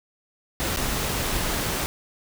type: noise with dropouts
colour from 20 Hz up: pink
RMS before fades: -26 dBFS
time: 0.6-1.86 s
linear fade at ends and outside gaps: 0 ms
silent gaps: 0.762-0.771 s
effects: none